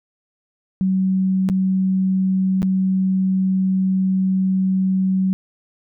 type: tone with dropouts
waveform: sine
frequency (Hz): 188.9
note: F#3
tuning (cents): +36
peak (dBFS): -15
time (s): 0.81-5.33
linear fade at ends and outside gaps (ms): 0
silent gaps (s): 1.489-1.498 / 2.62-2.629
effects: none